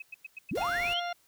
sine tone bursts, 2556 Hz, D#7, 46 cents sharp, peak -38 dBFS, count 6, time 0-0.632 s, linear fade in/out 5 ms, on 22 ms, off 100 ms
sine linear sweep, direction up, 121.7 to 3322 Hz, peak -29 dBFS, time 0.51-1 s, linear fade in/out 5 ms
pink noise, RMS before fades -44 dBFS, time 0.55-0.94 s, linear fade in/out 5 ms
harmonic tone, 698.5 Hz, F5, in tune, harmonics 1 / 2 / 3 / 4 / 5 / 6 / 8, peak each -33 / -39 / -43 / -45 / -47 / -49 / -51 dBFS, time 0.57-1.13 s, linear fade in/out 5 ms
effects white hiss -66 dBFS RMS until 1.27 s

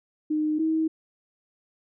sine tone pair in turn, 306.5 / 318.6 Hz, D#4 / D#4, -26 / +41 cents, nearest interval minor second, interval 67 cents, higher second, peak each -22 / -21 dBFS, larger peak second, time 0.3-0.59 / 0.59-0.88 s, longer neither, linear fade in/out 10 ms, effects none

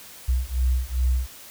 sine beating tone pair, 61.74 / 64.24 Hz, B1 / C2, 0 / -31 cents, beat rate 2.5 Hz, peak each -23 dBFS, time 0.28-1.27 s, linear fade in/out 10 ms, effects white hiss -44 dBFS RMS until 1.5 s

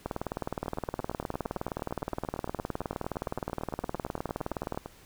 two click trains, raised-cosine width 1 ms, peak -23 / -17 dBFS, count 38 / 92, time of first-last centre 0.66-4.86 / 0.06-4.775 s, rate 8.81 / 19.3 Hz, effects pink hiss -56 dBFS RMS until 5.05 s

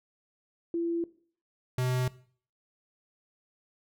sine / square tone pair in turn, 337.8 / 126.85 Hz, E4 / B2, +42 / +47 cents, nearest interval octave + perfect fourth, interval 1695 cents, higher first, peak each -27 dBFS, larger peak neither, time 0.74-1.04 / 1.78-2.08 s, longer neither, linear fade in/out 2 ms, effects noise-tail reverb RT60 0.5 s tail -19 dB re dry

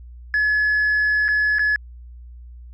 sine tone with dropouts, 1704 Hz, G#6, 44 cents sharp, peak -14 dBFS, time 0.34-1.76 s, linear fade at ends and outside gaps 1 ms, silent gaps 1.282-1.287 / 1.585-1.593 s, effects tanh soft clip ceiling -14 dBFS + added 60 Hz sine -37 dBFS peak until 2.73 s

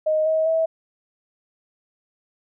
sine tone with pitch steps, 622.3 / 635 / 648 Hz, D#5 / D#5 / E5, 0 / +35 / -30 cents, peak -17 dBFS, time 0.06-0.66 s, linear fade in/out 10 ms, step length 200 ms, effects none

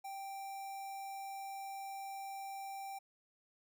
square tone with notch filter, 784 Hz, G5, in tune, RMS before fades -45 dBFS, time 0.04-2.99 s, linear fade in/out 10 ms, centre 3400 Hz, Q 1.1, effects none

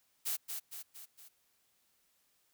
blue noise with echo, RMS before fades -35 dBFS, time 0.25-0.37 s, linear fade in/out 20 ms, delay 230 ms, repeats 4, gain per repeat -5 dB, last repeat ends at 1.29 s, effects white hiss -74 dBFS RMS until 2.53 s

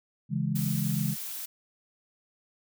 sine chord, C# minor, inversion none, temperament equal, 138.59 / 164.81 / 207.7 Hz, C#3 / E3 / G#3, 0 / 0 / 0 cents, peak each -30 / -30 / -31 dBFS, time 0.29-1.16 s, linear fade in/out 50 ms
blue noise, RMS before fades -37 dBFS, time 0.55-1.46 s, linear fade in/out 10 ms
effects none

